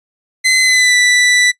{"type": "tone with pitch glide", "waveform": "sawtooth", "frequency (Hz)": [2044, 1975.5], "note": ["C7", "B6"], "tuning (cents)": [-41, 0], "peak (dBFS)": -5, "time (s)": [0.44, 1.52], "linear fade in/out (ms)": 20, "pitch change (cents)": -59, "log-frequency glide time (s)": [0.62, 0.95], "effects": ["noise-tail reverb RT60 0.1 s tail -21 dB re dry", "resampled to 22050 Hz"]}